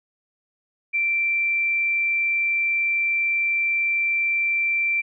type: tone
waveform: sine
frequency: 2349 Hz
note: D7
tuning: in tune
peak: -19 dBFS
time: 0.93-5.02 s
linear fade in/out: 20 ms
effects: none